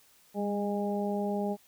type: harmonic tone with a mistuned harmonic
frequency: 204.5 Hz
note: G#3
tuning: 26 cents flat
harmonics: 1 / 2 / 3 / 4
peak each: -31 / -34 / -36 / -37 dBFS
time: 0.34-1.57 s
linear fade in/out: 50 ms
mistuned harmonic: 1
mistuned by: -23 cents
effects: white hiss -62 dBFS RMS until 1.67 s